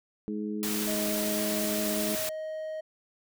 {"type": "harmonic tone", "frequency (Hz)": 105.5, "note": "G#2", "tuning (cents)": 28, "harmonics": [2, 3, 4], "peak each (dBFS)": [-32, -36, -38], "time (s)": [0.28, 2.15], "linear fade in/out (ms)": 0}
{"type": "noise", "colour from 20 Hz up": "white", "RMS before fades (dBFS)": -33, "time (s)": [0.63, 2.29], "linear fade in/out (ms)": 0}
{"type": "tone", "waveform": "triangle", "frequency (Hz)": 627, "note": "D#5", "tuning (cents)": 13, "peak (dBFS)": -31, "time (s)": [0.87, 2.81], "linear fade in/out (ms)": 10}
{"effects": []}